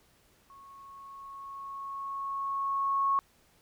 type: tone with level ramp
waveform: sine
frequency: 1100 Hz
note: C#6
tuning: 14 cents flat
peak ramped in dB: -50 to -23 dBFS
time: 0.5-3.19 s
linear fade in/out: 0 ms
effects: pink hiss -65 dBFS RMS until 3.61 s